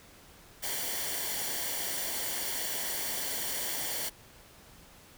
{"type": "noise with comb filter", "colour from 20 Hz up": "white", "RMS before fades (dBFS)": -34, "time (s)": [0.62, 4.1], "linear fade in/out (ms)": 20, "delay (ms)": 0.78, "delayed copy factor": -0.6, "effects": ["pink hiss -55 dBFS RMS until 5.17 s"]}